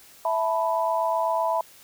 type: chord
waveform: sine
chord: E suspended fourth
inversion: none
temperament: equal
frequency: 659.3 / 880 / 987.8 Hz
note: E5 / A5 / B5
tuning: 0 / 0 / 0 cents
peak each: -25 / -28 / -25 dBFS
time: 0.25-1.61 s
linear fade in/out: 2 ms
effects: white hiss -51 dBFS RMS until 1.83 s